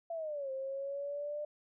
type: linear two-way sweep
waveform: sine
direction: down then up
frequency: 680 to 528 to 598 Hz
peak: -36 dBFS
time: 0.1-1.45 s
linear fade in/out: 5 ms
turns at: 0.51 s
effects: none